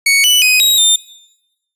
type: tone with pitch steps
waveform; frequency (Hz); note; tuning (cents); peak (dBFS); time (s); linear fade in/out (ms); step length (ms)
sawtooth; 2226 / 2977 / 2504 / 3818 / 3600; C#7 / F#7 / D#7 / A#7 / A7; +7 / +10 / +10 / +41 / +39; -5; 0.06-0.96; 5; 180
effects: noise-tail reverb RT60 0.9 s tail -20 dB re dry + resampled to 32000 Hz